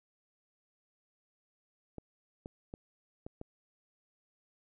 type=clicks; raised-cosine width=2 ms; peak=-29 dBFS; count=5; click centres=1.983 / 2.459 / 2.739 / 3.265 / 3.414 s; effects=none